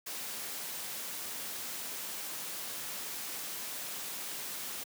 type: noise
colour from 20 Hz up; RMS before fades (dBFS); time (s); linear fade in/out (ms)
white; -40; 0.06-4.84; 10
effects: high-pass 150 Hz 12 dB/octave